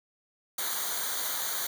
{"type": "noise with comb filter", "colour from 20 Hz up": "white", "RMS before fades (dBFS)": -32, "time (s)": [0.58, 1.67], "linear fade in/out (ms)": 5, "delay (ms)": 0.38, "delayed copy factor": -0.85, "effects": []}